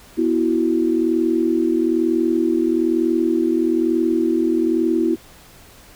sine chord, B suspended fourth, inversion none, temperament just, 246.9 / 329.3 / 370.4 Hz, B3 / E4 / F#4, 0 / -2 / +2 cents, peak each -22 / -17 / -22 dBFS, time 0.17-5.16 s, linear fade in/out 20 ms, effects pink hiss -46 dBFS RMS until 5.95 s

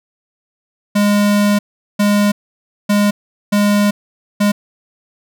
square tone bursts at uneven times, 205.4 Hz, G#3, 19 cents flat, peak -11 dBFS, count 5, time 0.95-1.59 / 1.99-2.32 / 2.89-3.11 / 3.52-3.91 / 4.4-4.52 s, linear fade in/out 10 ms, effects none

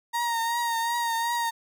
35% pulse tone with vibrato, 932.3 Hz, A#5, in tune, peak -23 dBFS, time 0.13-1.51 s, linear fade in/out 20 ms, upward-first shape triangle, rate 2.7 Hz, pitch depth 43 cents each way, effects none

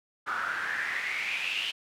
pink noise with band-pass filter sweep, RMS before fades -32 dBFS, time 0.26-1.72 s, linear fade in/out 20 ms, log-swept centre 1300 to 3000 Hz, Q 7.4, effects none

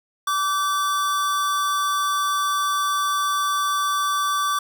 square tone pair together, 1160 / 1531.5 Hz, D6 / G6, -22 / -41 cents, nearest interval perfect fourth, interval 481 cents, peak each -21 / -31 dBFS, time 0.27-4.59 s, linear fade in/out 5 ms, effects none

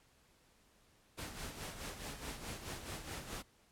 pink noise with tremolo, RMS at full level -43 dBFS, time 1.17-3.43 s, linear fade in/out 20 ms, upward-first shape sine, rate 4.7 Hz, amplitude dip 60%, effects pink hiss -69 dBFS RMS until 3.71 s + low-pass 12000 Hz 12 dB/octave

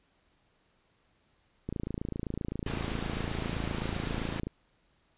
click train, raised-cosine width 3 ms, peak -21 dBFS, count 78, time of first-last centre 1.69-4.47 s, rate 27.7 Hz
pink noise, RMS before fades -37 dBFS, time 2.66-4.4 s, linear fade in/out 5 ms
effects pink hiss -70 dBFS RMS until 5.17 s + resampled to 8000 Hz

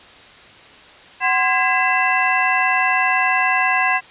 sine tone cluster, 749 / 1041 / 1639 / 2016 / 2669 Hz, F#5 / C6 / G#6 / B6 / E7, +21 / -9 / -23 / +35 / +21 cents, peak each -21 dBFS, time 1.2-4.01 s, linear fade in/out 50 ms, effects white hiss -43 dBFS RMS until 4.1 s + resampled to 8000 Hz

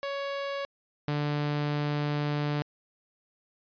sawtooth tone pair in turn, 558 / 147.16 Hz, C#5 / D3, +11 / +4 cents, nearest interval octave + major seventh, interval 2307 cents, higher first, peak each -27 / -23 dBFS, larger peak second, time 0.03-0.65 / 1.08-2.62 s, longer second, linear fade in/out 0 ms, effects resampled to 11025 Hz

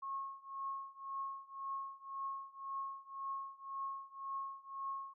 sine tone with tremolo, 1089 Hz, C#6, 31 cents flat, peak -37 dBFS, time 0.02-5.14 s, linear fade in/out 10 ms, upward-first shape triangle, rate 1.9 Hz, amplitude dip 95%, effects none

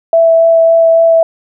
sine tone with vibrato, 660 Hz, E5, 2 cents sharp, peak -4 dBFS, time 0.13-1.23 s, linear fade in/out 2 ms, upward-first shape sine, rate 3.6 Hz, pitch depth 8 cents each way, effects none

